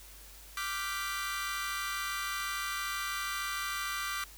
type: chord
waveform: sawtooth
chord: G dominant seventh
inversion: second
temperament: equal with one note detuned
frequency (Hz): 1174.7 / 1396.9 / 1550.9 / 1975.5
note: D6 / F6 / G6 / B6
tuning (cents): 0 / 0 / -19 / 0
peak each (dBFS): -33 / -38 / -37 / -37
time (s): 0.57-4.24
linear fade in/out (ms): 2
effects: added 50 Hz sine -53 dBFS peak until 4.37 s + white hiss -53 dBFS RMS until 4.37 s